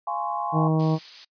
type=chord; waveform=sine; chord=Db major seventh; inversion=first; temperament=just; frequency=693 / 831.5 / 1039.4 / 1108.7 Hz; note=F5 / Ab5 / C6 / Db6; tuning=-14 / +2 / -12 / 0 cents; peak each=-32 / -29 / -31 / -33 dBFS; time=0.07-0.68 s; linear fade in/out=5 ms
type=harmonic tone; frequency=158.2 Hz; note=D#3; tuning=29 cents sharp; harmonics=1 / 2 / 3 / 4 / 5 / 6 / 7; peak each=-20 / -26 / -30 / -32 / -34 / -36 / -37 dBFS; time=0.52-0.99 s; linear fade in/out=50 ms
type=noise; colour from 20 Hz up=violet; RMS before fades=-29 dBFS; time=0.79-1.25 s; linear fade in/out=10 ms
effects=noise-tail reverb RT60 0.1 s tail -24 dB re dry + resampled to 11025 Hz